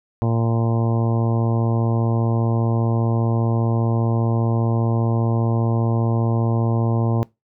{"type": "harmonic tone", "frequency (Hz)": 115, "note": "A#2", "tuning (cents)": -23, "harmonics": [1, 2, 3, 4, 5, 6, 7, 8, 9], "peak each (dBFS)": [-18, -24, -28, -30, -32, -34, -35, -36, -37], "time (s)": [0.22, 7.23], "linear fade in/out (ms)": 0, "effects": ["noise-tail reverb RT60 0.2 s tail -21 dB re dry"]}